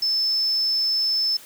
sine tone, 5260 Hz, E8, 5 cents flat, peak -19 dBFS, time 0.02-1.37 s, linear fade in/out 5 ms, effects white hiss -45 dBFS RMS until 1.45 s + high-pass 80 Hz 12 dB/octave

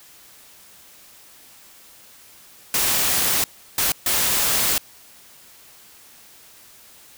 white noise bursts at uneven times, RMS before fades -20 dBFS, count 3, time 2.74-3.44 / 3.78-3.92 / 4.06-4.78 s, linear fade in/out 2 ms, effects white hiss -48 dBFS RMS until 7.17 s

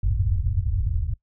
white low-pass noise, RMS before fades -23 dBFS, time 0.03-1.14 s, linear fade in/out 5 ms, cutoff 110 Hz, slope 48 dB/octave, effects noise-tail reverb RT60 0.1 s tail -20 dB re dry

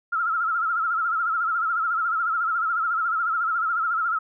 sine tone with vibrato, 1345 Hz, E6, 34 cents sharp, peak -21 dBFS, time 0.12-4.19 s, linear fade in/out 10 ms, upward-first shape sine, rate 14 Hz, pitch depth 91 cents each way, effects none

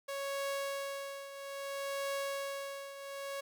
sawtooth tone with tremolo, 554.4 Hz, C#5, in tune, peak -30 dBFS, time 0.08-3.41 s, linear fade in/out 10 ms, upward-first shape triangle, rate 0.61 Hz, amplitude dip 75%, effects none

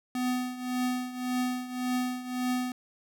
square tone with tremolo, 250.8 Hz, B3, 27 cents sharp, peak -26 dBFS, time 0.15-2.72 s, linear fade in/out 2 ms, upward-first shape triangle, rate 1.8 Hz, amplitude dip 80%, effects none

